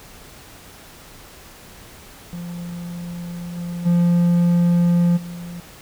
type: tone with level steps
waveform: triangle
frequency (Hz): 173.4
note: F3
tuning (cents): -12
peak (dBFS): -26 / -23 / -11 / -28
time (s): 2.33-5.6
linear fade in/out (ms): 0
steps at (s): 3.56 / 3.85 / 5.16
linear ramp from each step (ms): 20
effects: pink hiss -43 dBFS RMS until 5.81 s